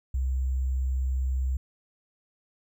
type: tone with sample-and-hold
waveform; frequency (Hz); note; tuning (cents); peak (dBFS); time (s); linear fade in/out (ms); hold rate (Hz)
sine; 65; C2; -11; -24; 0.14-1.57; 5; 7350
effects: none